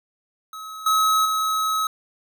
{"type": "tone with level steps", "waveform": "square", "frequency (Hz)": 1282, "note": "E6", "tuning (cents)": -49, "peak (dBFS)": [-34, -17, -21], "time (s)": [0.53, 1.87], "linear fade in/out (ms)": 2, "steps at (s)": [0.86, 1.25], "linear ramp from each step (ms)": 5, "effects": []}